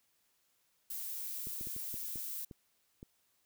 violet noise, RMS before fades -41 dBFS, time 0.9-2.45 s, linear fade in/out 5 ms
clicks, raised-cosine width 3 ms, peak -35 dBFS, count 8, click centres 1.471 / 1.611 / 1.671 / 1.764 / 1.942 / 2.158 / 2.512 / 3.029 s
effects white hiss -75 dBFS RMS until 3.45 s

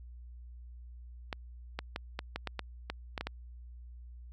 clicks, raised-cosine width 0.3 ms, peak -19 dBFS, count 11, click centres 1.328 / 1.79 / 1.961 / 2.191 / 2.36 / 2.473 / 2.593 / 2.9 / 3.178 / 3.21 / 3.27 s, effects added 60 Hz sine -46 dBFS peak until 4.32 s

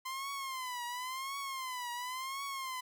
sawtooth tone with vibrato, 1035 Hz, C6, 19 cents flat, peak -34 dBFS, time 0.05-2.81 s, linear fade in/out 10 ms, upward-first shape triangle, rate 0.94 Hz, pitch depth 140 cents each way, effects 12-bit

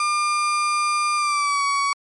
35% pulse tone with pitch glide, 1200 to 1126.1 Hz, D6 to C#6, +37 to +27 cents, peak -17 dBFS, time 0-1.93 s, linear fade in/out 2 ms, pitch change -110 cents, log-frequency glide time 1.16-1.64 s, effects MP3 48 kbps

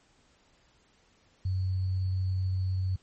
sine tone with sample-and-hold, 93.6 Hz, F#2, 20 cents sharp, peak -26 dBFS, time 1.45-2.96 s, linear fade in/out 5 ms, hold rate 4410 Hz, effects pink hiss -65 dBFS RMS until 3.02 s + MP3 32 kbps

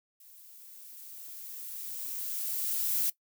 violet noise with level ramp, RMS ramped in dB -55 to -28 dBFS, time 0.2-3.1 s, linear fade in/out 5 ms, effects noise-tail reverb RT60 0.1 s tail -19 dB re dry

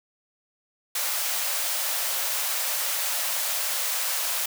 white high-pass noise, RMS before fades -27 dBFS, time 0.95-4.46 s, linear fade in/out 5 ms, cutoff 500 Hz, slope 96 dB/octave, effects none

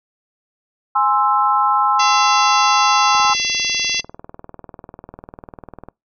sine chord, Ab augmented, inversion none, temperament equal, 830.6 / 1046.5 / 1318.5 Hz, Ab5 / C6 / E6, 0 / 0 / 0 cents, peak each -17 dBFS, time 0.95-3.34 s, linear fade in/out 10 ms
harmonic tone, 679 Hz, F5, 49 cents flat, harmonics 3 / 4 / 5 / 6 / 7 / 8 / 9, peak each -27 / -22 / -25 / -29 / -24 / -29 / -24 dBFS, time 1.99-4.01 s, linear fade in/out 10 ms
click train, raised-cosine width 1 ms, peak -20 dBFS, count 56, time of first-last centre 3.15-5.886 s, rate 20.1 Hz
effects noise-tail reverb RT60 0.2 s tail -25 dB re dry

